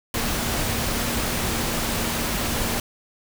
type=tone in noise; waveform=sine; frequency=233.1 Hz; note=A#3; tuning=in tune; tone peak=-34 dBFS; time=0.14-2.8 s; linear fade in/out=2 ms; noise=pink; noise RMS=-25 dBFS; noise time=0.14-2.8 s; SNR=-12 dB; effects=none